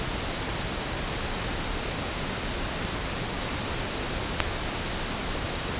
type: click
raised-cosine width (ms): 0.3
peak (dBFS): -3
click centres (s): 4.403
effects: pink hiss -30 dBFS RMS until 5.79 s + resampled to 8000 Hz